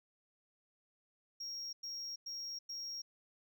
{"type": "tone bursts", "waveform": "sine", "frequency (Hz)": 5588, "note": "F8", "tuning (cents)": 0, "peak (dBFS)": -38, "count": 4, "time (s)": [1.4, 3.02], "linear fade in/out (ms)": 10, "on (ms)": 330, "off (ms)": 100, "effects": ["tanh soft clip ceiling -40 dBFS", "13-bit"]}